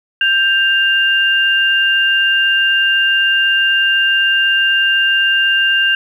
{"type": "tone pair together", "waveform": "sine", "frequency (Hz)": [1577, 2797], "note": ["G6", "F7"], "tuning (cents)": [10, 2], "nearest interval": "minor seventh", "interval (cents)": 992, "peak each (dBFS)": -13, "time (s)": [0.21, 5.95], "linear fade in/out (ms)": 2, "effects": ["8-bit"]}